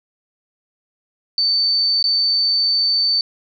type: tone with dropouts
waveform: sine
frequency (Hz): 4547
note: C#8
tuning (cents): +43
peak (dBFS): -14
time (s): 1.38-3.21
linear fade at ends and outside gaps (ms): 1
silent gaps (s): 2.027-2.041
effects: none